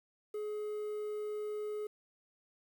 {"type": "tone with quantisation", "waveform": "triangle", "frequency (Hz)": 422.2, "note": "G#4", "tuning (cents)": 29, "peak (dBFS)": -34, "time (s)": [0.34, 1.87], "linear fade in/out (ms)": 5, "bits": 10, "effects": []}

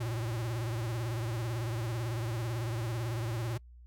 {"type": "tone with vibrato", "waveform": "square", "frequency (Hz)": 115.9, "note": "A#2", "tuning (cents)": -10, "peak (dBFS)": -33, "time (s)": [0, 3.58], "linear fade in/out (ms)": 10, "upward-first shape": "triangle", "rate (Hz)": 18, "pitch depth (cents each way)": 150, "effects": ["noise-tail reverb RT60 0.1 s tail -25 dB re dry", "added 60 Hz sine -50 dBFS peak until 3.86 s"]}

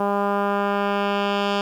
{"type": "tone with low-pass filter sweep", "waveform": "10% pulse", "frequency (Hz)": 201.5, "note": "G3", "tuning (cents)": 48, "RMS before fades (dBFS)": -22, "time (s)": [0, 1.61], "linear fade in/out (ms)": 2, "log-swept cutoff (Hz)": [1000, 3900], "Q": 1.3, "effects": ["8-bit"]}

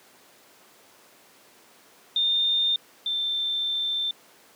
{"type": "tone pair in turn", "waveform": "sine", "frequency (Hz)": [3623, 3563], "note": ["A7", "A7"], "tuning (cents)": [50, 21], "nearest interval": "unison", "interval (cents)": 29, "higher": "first", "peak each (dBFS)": [-20, -24], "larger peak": "first", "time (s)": [[2.16, 2.76], [3.06, 4.11]], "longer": "second", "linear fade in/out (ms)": 2, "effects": ["pink hiss -54 dBFS RMS until 4.55 s", "high-pass 300 Hz 12 dB/octave"]}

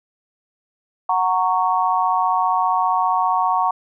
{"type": "chord", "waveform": "sine", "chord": "F# major", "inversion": "none", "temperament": "just", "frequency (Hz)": [740, 925, 1110], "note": ["F#5", "A#5", "C#6"], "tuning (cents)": [0, -14, 2], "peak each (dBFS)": -20, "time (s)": [1.09, 3.71], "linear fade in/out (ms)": 5, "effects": []}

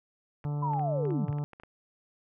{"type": "clicks", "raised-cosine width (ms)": 0.5, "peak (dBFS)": -33, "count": 11, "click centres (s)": [0.442, 0.735, 0.795, 1.053, 1.106, 1.283, 1.328, 1.385, 1.533, 1.599, 1.635]}
{"type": "harmonic tone", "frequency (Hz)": 146.2, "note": "D3", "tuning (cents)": -7, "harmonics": [1, 2, 3, 4, 5, 6, 7, 8, 9], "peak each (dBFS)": [-29, -44, -46, -49, -50, -48, -57, -57, -58], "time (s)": [0.45, 1.44], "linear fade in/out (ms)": 0}
{"type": "linear sweep", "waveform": "sine", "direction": "down", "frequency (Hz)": [1018, 89.5], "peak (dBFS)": -29, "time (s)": [0.62, 1.31], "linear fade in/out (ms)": 10}
{"effects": []}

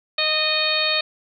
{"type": "harmonic tone with a mistuned harmonic", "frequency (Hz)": 620, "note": "D#5", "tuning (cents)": -6, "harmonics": [1, 2, 3, 4, 5, 6, 7], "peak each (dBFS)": [-27, -30, -29, -24, -30, -24, -24], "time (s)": [0.18, 1.01], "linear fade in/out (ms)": 5, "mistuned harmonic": 3, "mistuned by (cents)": -22, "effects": []}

